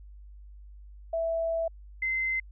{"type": "tone pair in turn", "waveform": "sine", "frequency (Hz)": [659.3, 2067], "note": ["E5", "C7"], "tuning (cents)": [0, -22], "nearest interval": "octave + minor sixth", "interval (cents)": 1978, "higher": "second", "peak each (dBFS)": [-26, -26], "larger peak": "neither", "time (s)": [[1.13, 1.68], [2.02, 2.4]], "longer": "first", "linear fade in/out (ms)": 5, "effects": ["added 50 Hz sine -45 dBFS peak until 2.51 s"]}